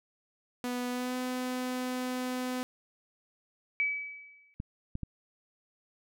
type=tone with pitch glide; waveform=sawtooth; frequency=246.9 to 252.7 Hz; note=B3 to B3; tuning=0 to +40 cents; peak=-28 dBFS; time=0.64-2.63 s; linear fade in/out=0 ms; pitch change=+40 cents; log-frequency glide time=0.9-1.16 s
type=tone with exponential decay; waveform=sine; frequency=2289 Hz; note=D7; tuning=45 cents flat; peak=-24 dBFS; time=3.8-4.54 s; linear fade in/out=0 ms; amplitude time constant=160 ms
type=clicks; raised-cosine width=5 ms; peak=-23 dBFS; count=3; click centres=4.601 / 4.954 / 5.033 s
effects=none